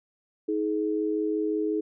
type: tone pair together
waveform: sine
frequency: 317.4 / 423 Hz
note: D#4 / G#4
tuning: +35 / +32 cents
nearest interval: perfect fourth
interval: 497 cents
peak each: -27 dBFS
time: 0.48-1.81 s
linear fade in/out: 10 ms
effects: none